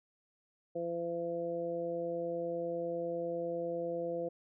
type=harmonic tone; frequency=170 Hz; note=F3; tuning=46 cents flat; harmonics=1 / 2 / 3 / 4; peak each=-46 / -41 / -35 / -44 dBFS; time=0.75-4.29 s; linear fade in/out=10 ms; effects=none